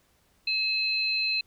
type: tone pair together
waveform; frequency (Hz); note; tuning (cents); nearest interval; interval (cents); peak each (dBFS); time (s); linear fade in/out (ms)
sine; 2587 / 4100; E7 / C8; -33 / -36; minor sixth; 797; -27; 0.47-1.41; 5
effects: pink hiss -66 dBFS RMS until 1.46 s